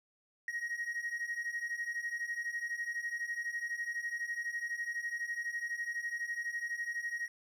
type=beating tone pair; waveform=triangle; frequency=1878 / 1890 Hz; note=A#6 / A#6; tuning=+12 / +23 cents; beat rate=12 Hz; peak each=-38 / -35 dBFS; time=0.48-7.28 s; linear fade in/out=2 ms; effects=tanh soft clip ceiling -27 dBFS

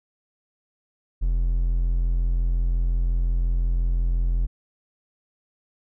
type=tone; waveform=triangle; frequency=42.83 Hz; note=F1; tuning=33 cents flat; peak=-17 dBFS; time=1.21-4.47 s; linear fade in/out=20 ms; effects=none

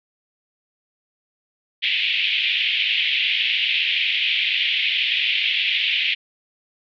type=band-pass noise; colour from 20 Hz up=white; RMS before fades=-21 dBFS; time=1.82-6.15 s; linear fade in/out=20 ms; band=2200 to 3400 Hz; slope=48 dB/octave; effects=none

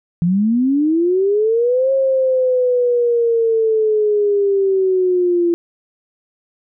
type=linear two-way sweep; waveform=sine; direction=up then down; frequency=164.81 to 540 to 339.9 Hz; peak=-12 dBFS; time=0.22-5.54 s; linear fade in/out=0 ms; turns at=1.92 s; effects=none

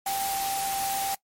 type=tone in noise; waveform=sine; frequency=784 Hz; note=G5; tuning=in tune; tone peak=-27 dBFS; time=0.06-1.15 s; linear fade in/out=5 ms; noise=white; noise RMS=-32 dBFS; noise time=0.06-1.15 s; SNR=+2 dB; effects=noise-tail reverb RT60 0.1 s tail -20 dB re dry + MP3 64 kbps

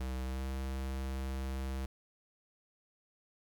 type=tone with pitch glide; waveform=square; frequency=64.6 to 66.22 Hz; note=C2 to C2; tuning=-21 to +21 cents; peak=-36 dBFS; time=0-1.86 s; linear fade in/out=5 ms; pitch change=+42 cents; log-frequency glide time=0.25-0.45 s; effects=12-bit

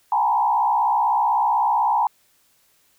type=tone with frequency modulation; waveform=sine; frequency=892 Hz; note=A5; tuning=23 cents sharp; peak=-16 dBFS; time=0.12-2.07 s; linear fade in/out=2 ms; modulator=64.1 Hz; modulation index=1.5; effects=white hiss -61 dBFS RMS until 2.98 s

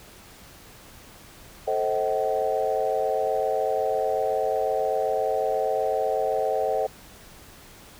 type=chord; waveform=sine; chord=A diminished seventh; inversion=none; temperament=just; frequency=440 / 528 / 633.6 / 760.3 Hz; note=A4 / C5 / Eb5 / Gb5; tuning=0 / +16 / +31 / +47 cents; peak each=-27 dBFS; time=1.67-6.87 s; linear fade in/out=10 ms; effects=tanh soft clip ceiling -12 dBFS + pink hiss -48 dBFS RMS until 7.99 s

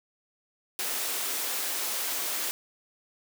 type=high-pass noise; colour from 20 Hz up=white; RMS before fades=-31 dBFS; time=0.79-2.51 s; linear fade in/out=0 ms; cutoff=270 Hz; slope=24 dB/octave; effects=none

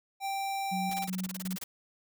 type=tone; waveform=square; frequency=784 Hz; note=G5; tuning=in tune; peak=-32 dBFS; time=0.2-1.08 s; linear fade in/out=50 ms
type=tone with tremolo; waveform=sine; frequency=185.6 Hz; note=F#3; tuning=6 cents sharp; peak=-32 dBFS; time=0.71-1.57 s; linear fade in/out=20 ms; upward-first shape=square; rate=2.7 Hz; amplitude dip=55%
type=noise bursts; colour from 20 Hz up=white; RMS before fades=-39 dBFS; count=14; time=0.91-1.64 s; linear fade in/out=5 ms; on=28 ms; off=26 ms
effects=none

